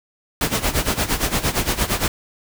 pink noise with tremolo, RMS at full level -18 dBFS, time 0.41-2.08 s, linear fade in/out 2 ms, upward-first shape sine, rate 8.7 Hz, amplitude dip 80%, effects none

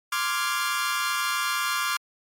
sawtooth chord, D half-diminished seventh, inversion third, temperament equal, 1046.5 / 1174.7 / 1396.9 / 1661.2 Hz, C6 / D6 / F6 / Ab6, 0 / 0 / 0 / 0 cents, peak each -27 / -25 / -25 / -29 dBFS, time 0.12-1.97 s, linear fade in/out 5 ms, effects MP3 64 kbps

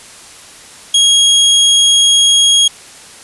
sawtooth tone, 3284 Hz, G#7, 20 cents flat, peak -3 dBFS, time 0.94-2.68 s, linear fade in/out 5 ms, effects white hiss -36 dBFS RMS until 3.23 s + resampled to 24000 Hz

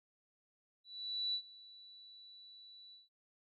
sine tone with ADSR envelope, 3951 Hz, B7, in tune, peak -33 dBFS, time 0.84-3.09 s, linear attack 500 ms, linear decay 76 ms, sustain -21 dB, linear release 160 ms, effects none

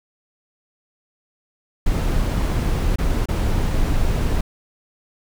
brown noise with dropouts, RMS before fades -19 dBFS, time 1.86-4.41 s, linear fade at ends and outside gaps 5 ms, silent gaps 2.959-2.984 / 3.258-3.285 s, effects none

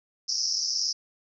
white band-pass noise, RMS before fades -28 dBFS, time 0.28-0.93 s, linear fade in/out 10 ms, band 5000 to 5700 Hz, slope 96 dB/octave, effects none

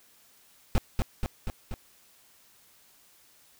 brown noise with echo, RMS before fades -21 dBFS, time 0.75-0.78 s, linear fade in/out 0 ms, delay 240 ms, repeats 4, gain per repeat -3 dB, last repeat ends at 1.74 s, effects white hiss -60 dBFS RMS until 3.59 s

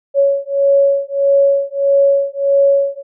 sine beating tone pair, 556 / 557.6 Hz, C#5 / C#5, +5 / +10 cents, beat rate 1.6 Hz, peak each -13 dBFS, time 0.14-3.03 s, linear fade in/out 50 ms, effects none

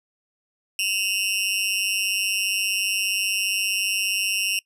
sawtooth tone with amplitude modulation, 2763 Hz, F7, 19 cents flat, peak -14 dBFS, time 0.79-4.59 s, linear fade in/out 2 ms, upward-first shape sine, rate 197 Hz, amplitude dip 95%, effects noise-tail reverb RT60 0.1 s tail -24 dB re dry + resampled to 32000 Hz

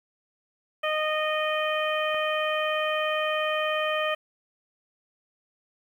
harmonic tone, 617 Hz, D#5, 15 cents flat, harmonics 1 / 2 / 3 / 4 / 5, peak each -27 / -30 / -32 / -33 / -34 dBFS, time 0.83-4.15 s, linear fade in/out 10 ms
click, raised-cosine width 0.5 ms, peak -26 dBFS, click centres 2.145 s
effects 9-bit

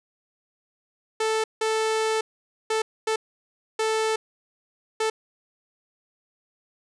sawtooth tone bursts at uneven times, 440 Hz, A4, in tune, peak -18 dBFS, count 6, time 1.2-1.44 / 1.61-2.21 / 2.7-2.82 / 3.07-3.16 / 3.79-4.16 / 5-5.1 s, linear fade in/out 5 ms, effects resampled to 22050 Hz + 9-bit

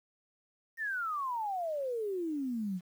sine exponential sweep, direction down, 1864.7 to 173.8 Hz, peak -32 dBFS, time 0.77-2.81 s, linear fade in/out 50 ms, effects 10-bit

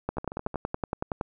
two click trains, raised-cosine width 1 ms, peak -22 / -14 dBFS, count 6 / 13, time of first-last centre 0.17-0.543 / 0.09-1.211 s, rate 13.4 / 10.7 Hz, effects none

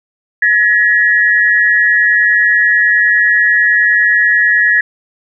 sine tone pair together, 1690 / 1899.4 Hz, G#6 / A#6, +30 / +32 cents, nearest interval major second, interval 202 cents, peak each -10 dBFS, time 0.42-4.81 s, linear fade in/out 5 ms, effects none

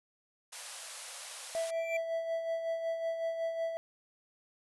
white band-pass noise, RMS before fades -46 dBFS, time 0.52-1.71 s, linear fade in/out 10 ms, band 490 to 11000 Hz, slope 96 dB/octave
triangle tone with exponential growth, 2349 Hz, D7, in tune, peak -31 dBFS, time 1.52-1.97 s, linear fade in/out 5 ms, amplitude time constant 96 ms
triangle tone with tremolo, 659.3 Hz, E5, in tune, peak -28 dBFS, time 1.55-3.77 s, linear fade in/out 0 ms, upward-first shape sine, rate 5.4 Hz, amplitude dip 50%
effects none

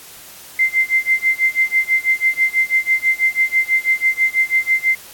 sine tone with tremolo, 2083 Hz, C7, 8 cents flat, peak -10 dBFS, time 0.59-4.95 s, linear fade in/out 2 ms, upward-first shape sine, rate 6.1 Hz, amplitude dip 95%, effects white hiss -39 dBFS RMS until 5.13 s + AAC 64 kbps

